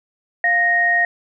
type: tone pair together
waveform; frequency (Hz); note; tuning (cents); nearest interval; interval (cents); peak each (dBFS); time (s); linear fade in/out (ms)
sine; 698.5 / 1864.8; F5 / A#6; 0 / 0; octave + perfect fourth; 1700; -21 / -14; 0.44-1.05; 2
effects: none

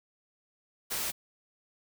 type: noise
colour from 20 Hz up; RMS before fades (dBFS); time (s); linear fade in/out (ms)
white; -33; 0.9-1.12; 20
effects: none

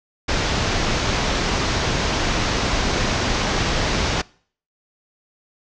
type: low-pass noise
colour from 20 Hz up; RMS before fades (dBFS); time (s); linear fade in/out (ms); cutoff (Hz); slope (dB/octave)
pink; -21; 0.28-4.22; 10; 6500; 48
effects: noise-tail reverb RT60 0.5 s tail -23 dB re dry

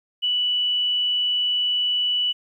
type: tone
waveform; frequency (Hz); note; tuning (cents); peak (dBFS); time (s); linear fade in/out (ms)
sine; 2960; F#7; 0; -19; 0.22-2.33; 20
effects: 10-bit

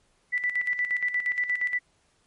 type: tone with tremolo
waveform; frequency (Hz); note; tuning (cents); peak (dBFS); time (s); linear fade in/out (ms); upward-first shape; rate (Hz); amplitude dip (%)
sine; 1975.5; B6; 0; -22; 0.32-1.79; 20; square; 8.5; 65
effects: pink hiss -67 dBFS RMS until 2.26 s + MP3 48 kbps

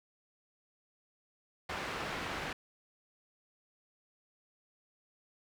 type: low-pass noise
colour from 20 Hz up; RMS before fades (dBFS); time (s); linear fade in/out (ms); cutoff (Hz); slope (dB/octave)
white; -39; 1.69-2.53; 5; 2000; 12
effects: none

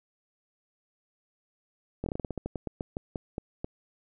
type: slowing click train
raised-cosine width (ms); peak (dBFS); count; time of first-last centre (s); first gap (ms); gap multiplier
2; -19; 17; 2.04-3.645; 22; 1.18
effects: none

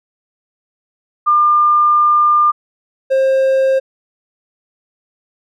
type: tone pair in turn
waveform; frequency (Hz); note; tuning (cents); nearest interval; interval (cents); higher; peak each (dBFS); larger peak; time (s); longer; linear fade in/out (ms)
sine / triangle; 1200 / 532.1; D6 / C5; +37 / +29; octave + major second; 1408; first; -8; neither; 1.26-2.52 / 3.1-3.8; first; 20
effects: none

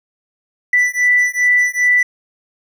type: beating tone pair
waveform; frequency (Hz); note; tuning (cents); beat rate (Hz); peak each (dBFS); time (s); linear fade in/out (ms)
triangle; 1975.5 / 1978; B6 / B6; 0 / +2; 2.5; -11; 0.73-2.03; 5
effects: tanh soft clip ceiling -7 dBFS

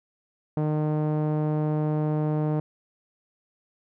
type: tone with low-pass filter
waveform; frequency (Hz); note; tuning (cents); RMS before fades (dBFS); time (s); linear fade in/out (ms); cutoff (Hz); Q
sawtooth; 152.5; D#3; -34; -25; 0.57-2.6; 2; 710; 0.96
effects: none

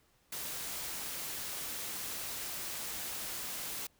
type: noise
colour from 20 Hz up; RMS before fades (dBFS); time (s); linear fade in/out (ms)
white; -40; 0.32-3.87; 5
effects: pink hiss -70 dBFS RMS until 3.99 s

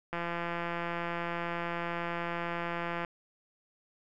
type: click train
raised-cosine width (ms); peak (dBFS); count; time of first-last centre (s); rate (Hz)
0.5; -20; 500; 0.13-3.048; 171
effects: none

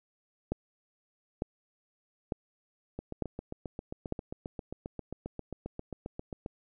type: two click trains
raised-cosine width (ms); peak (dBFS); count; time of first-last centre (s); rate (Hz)
2; -24 / -17; 27 / 5; 2.99-6.461 / 0.52-4.124; 7.49 / 1.11
effects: none

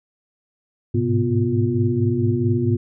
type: tone cluster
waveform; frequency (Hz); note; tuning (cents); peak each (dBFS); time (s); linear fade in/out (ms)
sine; 104.3 / 108.8 / 127.2 / 244.8 / 352.7; G#2 / A2 / C3 / B3 / F4; +8 / -19 / -48 / -15 / +17; -23; 0.94-2.77; 10
effects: none

